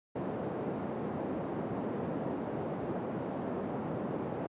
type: band-pass noise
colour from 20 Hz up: pink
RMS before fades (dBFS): -36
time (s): 0.15-4.47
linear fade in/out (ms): 10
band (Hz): 170 to 630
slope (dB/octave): 12
effects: high-pass 100 Hz 12 dB/octave + resampled to 8000 Hz